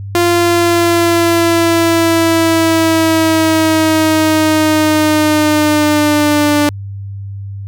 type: linear sweep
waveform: sawtooth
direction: down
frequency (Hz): 347.3 to 293.7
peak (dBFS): -5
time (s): 0.15-6.69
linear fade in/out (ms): 0
effects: added 99 Hz sine -22 dBFS peak until 7.67 s